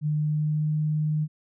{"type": "tone with pitch glide", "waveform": "sine", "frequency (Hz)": [151.1, 153.03], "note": ["D3", "D#3"], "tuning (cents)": [50, -28], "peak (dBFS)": -22, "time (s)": [0.01, 1.28], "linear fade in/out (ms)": 50, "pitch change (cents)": 22, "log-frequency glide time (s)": [0.13, 0.75], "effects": []}